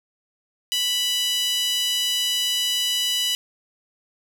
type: tone with high-pass filter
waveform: 5% pulse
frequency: 987 Hz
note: B5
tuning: 1 cent flat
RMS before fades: -23 dBFS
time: 0.72-3.35 s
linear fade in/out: 0 ms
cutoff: 2900 Hz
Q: 4.6
effects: none